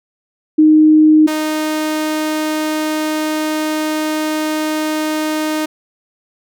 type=tone pair in turn; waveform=sine / sawtooth; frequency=309.2 / 309.2 Hz; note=D#4 / D#4; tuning=-11 / -11 cents; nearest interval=unison; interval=0 cents; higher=neither; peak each=-5 / -12 dBFS; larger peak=first; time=0.58-1.27 / 1.27-5.66 s; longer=second; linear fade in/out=10 ms; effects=none

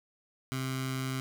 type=tone with notch filter; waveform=15% pulse; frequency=131.5 Hz; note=C3; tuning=9 cents sharp; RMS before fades=-34 dBFS; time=0.52-1.2 s; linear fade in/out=0 ms; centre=500 Hz; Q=0.69; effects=none

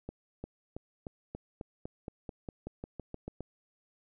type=accelerating click train; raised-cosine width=2 ms; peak=-26 dBFS; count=16; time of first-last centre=0.09-3.406 s; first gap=350 ms; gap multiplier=0.93; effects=none

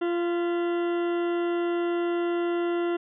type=harmonic tone with a mistuned harmonic; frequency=345.6 Hz; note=F4; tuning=18 cents flat; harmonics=1 / 2 / 3 / 4 / 5 / 6 / 8 / 9 / 10; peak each=-24 / -35 / -41 / -38 / -47 / -45 / -46 / -51 / -52 dBFS; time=0.01-2.97 s; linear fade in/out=10 ms; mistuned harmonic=6; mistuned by=-64 cents; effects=none

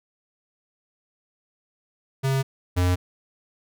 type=tone pair in turn; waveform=square; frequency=134.5 / 89.77 Hz; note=C3 / F2; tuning=+48 / +48 cents; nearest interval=perfect fifth; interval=700 cents; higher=first; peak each=-21 / -19 dBFS; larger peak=second; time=2.23-2.43 / 2.76-2.96 s; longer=neither; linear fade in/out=20 ms; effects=none

